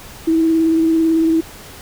sine tone with vibrato, 324.7 Hz, E4, 26 cents flat, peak -11 dBFS, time 0.27-1.41 s, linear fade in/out 10 ms, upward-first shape triangle, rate 18 Hz, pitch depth 24 cents each way, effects pink hiss -37 dBFS RMS until 1.81 s

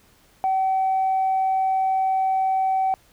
sine tone, 763 Hz, G5, 47 cents flat, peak -17 dBFS, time 0.44-2.94 s, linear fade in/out 0 ms, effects tanh soft clip ceiling -15 dBFS + pink hiss -57 dBFS RMS until 3.12 s

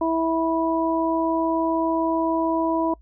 harmonic tone, 326.9 Hz, E4, 14 cents flat, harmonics 1 / 2 / 3, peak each -22 / -25 / -25 dBFS, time 0.01-2.94 s, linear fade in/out 5 ms, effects noise-tail reverb RT60 0.1 s tail -26 dB re dry + added 55 Hz sine -47 dBFS peak until 3.01 s

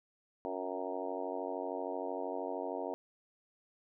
harmonic tone with a mistuned harmonic, 93 Hz, F#2, 9 cents sharp, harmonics 3 / 4 / 5 / 6 / 7 / 8 / 9 / 10, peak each -44 / -44 / -42 / -44 / -42 / -45 / -49 / -46 dBFS, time 0.45-2.94 s, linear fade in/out 0 ms, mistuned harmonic 4, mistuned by -37 cents, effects none

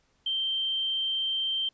sine tone, 3136 Hz, G7, in tune, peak -26 dBFS, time 0.26-1.69 s, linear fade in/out 5 ms, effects pink hiss -69 dBFS RMS until 1.73 s + resampled to 16000 Hz

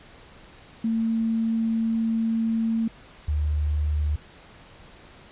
sine tone pair in turn, 225.6 / 74.81 Hz, A3 / D2, +44 / +33 cents, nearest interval octave + perfect fifth, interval 1911 cents, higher first, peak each -21 / -21 dBFS, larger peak neither, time 0.84-2.88 / 3.28-4.16 s, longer first, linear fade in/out 5 ms, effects pink hiss -49 dBFS RMS until 5.31 s + resampled to 8000 Hz

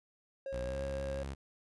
triangle tone with vibrato, 541 Hz, C#5, 42 cents flat, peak -35 dBFS, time 0.46-1.23 s, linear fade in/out 2 ms, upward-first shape sine, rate 5.7 Hz, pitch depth 11 cents each way
sawtooth tone with pitch glide, 61.74 to 68.5 Hz, B1 to C#2, 0 to -20 cents, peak -35 dBFS, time 0.52-1.35 s, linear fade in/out 20 ms, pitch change +180 cents, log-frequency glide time 0.66-0.75 s
effects resampled to 24000 Hz

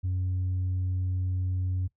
sine tone, 92 Hz, F#2, 9 cents flat, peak -24 dBFS, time 0.03-1.88 s, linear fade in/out 20 ms, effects noise-tail reverb RT60 0.1 s tail -18 dB re dry + tanh soft clip ceiling -24 dBFS

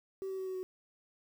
sine tone with pitch steps, 384.5 / 381.2 / 377.9 / 374.6 / 371.4 Hz, G4 / G4 / F#4 / F#4 / F#4, -33 / -48 / +37 / +21 / +7 cents, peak -34 dBFS, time 0.22-0.63 s, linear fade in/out 0 ms, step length 82 ms, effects tanh soft clip ceiling -34 dBFS + 10-bit

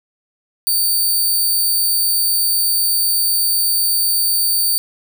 5% pulse tone, 4588 Hz, D8, 41 cents flat, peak -7 dBFS, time 0.67-4.78 s, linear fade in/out 0 ms, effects 7-bit

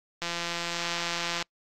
click train, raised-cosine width 0.2 ms, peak -14 dBFS, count 207, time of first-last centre 0.22-1.425 s, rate 171 Hz, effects noise-tail reverb RT60 0.1 s tail -26 dB re dry + AAC 48 kbps

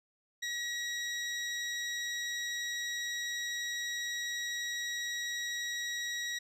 20% pulse tone, 1911 Hz, A#6, 43 cents sharp, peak -29 dBFS, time 0.42-6.39 s, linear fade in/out 10 ms, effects low-pass 10000 Hz 12 dB/octave

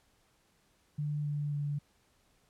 sine tone with pitch steps, 148.1 / 146.57 / 145.05 Hz, D3 / D3 / D3, +15 / -3 / -21 cents, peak -31 dBFS, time 0.98-1.79 s, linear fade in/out 10 ms, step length 270 ms, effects pink hiss -70 dBFS RMS until 2.49 s + low-pass 12000 Hz 12 dB/octave

